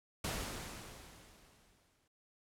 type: noise with exponential decay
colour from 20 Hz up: pink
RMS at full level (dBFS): -37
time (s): 0.24-2.08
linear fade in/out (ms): 5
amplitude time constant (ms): 400
effects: low-pass 12000 Hz 12 dB/octave